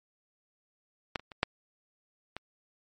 clicks, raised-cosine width 0.3 ms, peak -13 / -30 / -29 / -8 / -21 dBFS, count 5, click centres 1.158 / 1.196 / 1.318 / 1.431 / 2.366 s, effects MP3 48 kbps

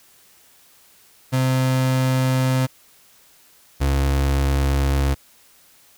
35% pulse tone pair in turn, 129.9 / 68.81 Hz, C3 / C#2, -12 / -12 cents, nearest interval major seventh, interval 1100 cents, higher first, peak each -15 / -15 dBFS, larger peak neither, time 1.32-2.67 / 3.8-5.15 s, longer neither, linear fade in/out 20 ms, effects white hiss -53 dBFS RMS until 5.97 s

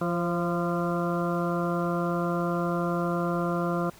harmonic tone with a mistuned harmonic, 172.3 Hz, F3, 23 cents flat, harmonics 1 / 2 / 3 / 4 / 6 / 7 / 8, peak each -28 / -31 / -33 / -34 / -36 / -36 / -37 dBFS, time 0.01-3.9 s, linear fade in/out 5 ms, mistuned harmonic 3, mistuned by +33 cents, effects pink hiss -52 dBFS RMS until 3.99 s

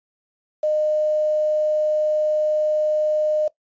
sine tone with quantisation, 611 Hz, D#5, 32 cents flat, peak -17 dBFS, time 0.63-3.48 s, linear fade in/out 5 ms, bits 7, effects noise-tail reverb RT60 0.1 s tail -18 dB re dry + resampled to 16000 Hz

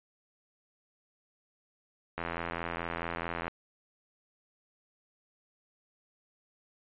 click train, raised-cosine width 0.5 ms, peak -19 dBFS, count 111, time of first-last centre 2.18-3.48 s, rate 84.6 Hz, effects resampled to 8000 Hz

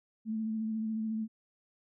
sine tone with vibrato, 220 Hz, A3, in tune, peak -31 dBFS, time 0.25-1.28 s, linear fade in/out 50 ms, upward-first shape sine, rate 14 Hz, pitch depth 25 cents each way, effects none

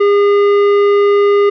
triangle tone with tanh clipping, 406.3 Hz, G#4, 38 cents flat, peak -9 dBFS, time 0-1.5 s, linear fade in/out 10 ms, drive 16 dB, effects none

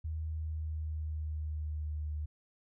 sine tone with pitch glide, 78.9 to 75.69 Hz, D#2 to D#2, +25 to -47 cents, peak -34 dBFS, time 0.04-2.26 s, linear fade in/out 10 ms, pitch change -72 cents, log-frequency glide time 0.26-2.1 s, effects none

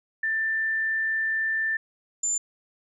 sine tone pair in turn, 1778 / 7143 Hz, A6 / A8, +18 / +25 cents, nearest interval 2 octaves, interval 2407 cents, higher second, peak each -23 dBFS, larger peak neither, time 0.23-1.77 / 2.23-2.38 s, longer first, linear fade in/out 5 ms, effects none

